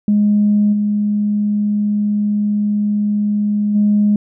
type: tone with level steps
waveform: sine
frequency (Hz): 207.7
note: G#3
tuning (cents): 0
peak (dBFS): -9 / -13 / -9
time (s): 0.08-4.16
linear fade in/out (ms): 2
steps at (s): 0.72 / 3.74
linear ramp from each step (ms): 20
effects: tanh soft clip ceiling -5 dBFS